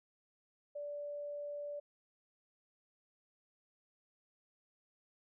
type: tone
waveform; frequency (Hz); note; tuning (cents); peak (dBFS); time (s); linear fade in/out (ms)
sine; 582; D5; -16; -40; 0.75-1.8; 10
effects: none